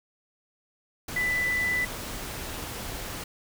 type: tone in noise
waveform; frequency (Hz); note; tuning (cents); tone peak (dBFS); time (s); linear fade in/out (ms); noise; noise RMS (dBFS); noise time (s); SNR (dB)
sine; 1989; B6; +12; -24; 1.16-1.85; 5; pink; -36; 1.08-3.24; +9
effects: none